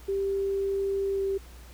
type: tone with pitch glide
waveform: sine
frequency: 392.9 to 390.4 Hz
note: G4 to G4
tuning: +4 to -7 cents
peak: -25 dBFS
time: 0.08-1.38 s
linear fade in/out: 10 ms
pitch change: -11 cents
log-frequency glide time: 1.13-1.21 s
effects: added 60 Hz sine -45 dBFS peak until 1.73 s + pink hiss -53 dBFS RMS until 1.73 s